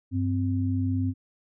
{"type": "tone pair together", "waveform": "sine", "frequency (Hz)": [98, 259.7], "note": ["G2", "C4"], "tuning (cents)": [0, -13], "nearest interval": "octave + perfect fourth", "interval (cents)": 1687, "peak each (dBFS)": [-25, -27], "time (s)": [0.11, 1.14], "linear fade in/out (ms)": 50, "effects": []}